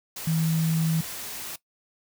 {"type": "tone in noise", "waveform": "sine", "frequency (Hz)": 161.5, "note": "E3", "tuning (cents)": -35, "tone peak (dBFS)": -21, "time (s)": [0.27, 1.01], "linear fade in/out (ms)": 5, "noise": "white", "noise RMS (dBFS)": -36, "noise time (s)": [0.16, 1.56], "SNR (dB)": 12, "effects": ["noise-tail reverb RT60 0.1 s tail -18 dB re dry"]}